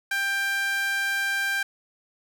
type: tone with high-pass filter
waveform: sawtooth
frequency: 791 Hz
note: G5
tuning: 15 cents sharp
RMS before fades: -26 dBFS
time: 0.11-1.63 s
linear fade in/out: 5 ms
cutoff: 1600 Hz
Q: 3.2
effects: none